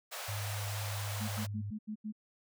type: high-pass noise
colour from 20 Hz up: pink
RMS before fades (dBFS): -42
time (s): 0.11-1.47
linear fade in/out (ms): 20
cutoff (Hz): 520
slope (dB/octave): 48
type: tone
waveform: sine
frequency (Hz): 102.5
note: G#2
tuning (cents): -22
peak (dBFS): -36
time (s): 0.28-1.71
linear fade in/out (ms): 10
type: tone bursts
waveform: sine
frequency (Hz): 213.9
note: A3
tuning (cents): -49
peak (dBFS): -36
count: 6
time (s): 1.2-2.125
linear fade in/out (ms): 20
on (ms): 85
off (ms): 83
effects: none